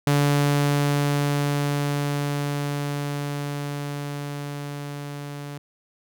sawtooth tone with level ramp, 144 Hz, D3, 34 cents flat, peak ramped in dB -13 to -29 dBFS, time 0.07-5.58 s, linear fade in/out 2 ms, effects none

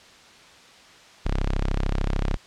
sawtooth tone, 33.42 Hz, C1, 38 cents sharp, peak -18 dBFS, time 1.25-2.37 s, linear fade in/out 10 ms, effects white hiss -49 dBFS RMS until 2.46 s + low-pass 5000 Hz 12 dB/octave

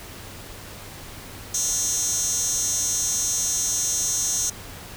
15% pulse tone with high-pass filter, 360 Hz, F#4, 47 cents flat, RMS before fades -24 dBFS, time 1.54-4.5 s, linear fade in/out 5 ms, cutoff 6500 Hz, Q 5.6, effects added 98 Hz sine -46 dBFS peak until 4.96 s + pink hiss -40 dBFS RMS until 4.96 s

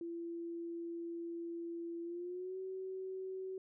sine tone with pitch glide, 338.3 to 377.5 Hz, E4 to F#4, +45 to +35 cents, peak -40 dBFS, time 0.01-3.58 s, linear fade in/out 2 ms, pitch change +190 cents, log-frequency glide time 2.03-2.58 s, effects none

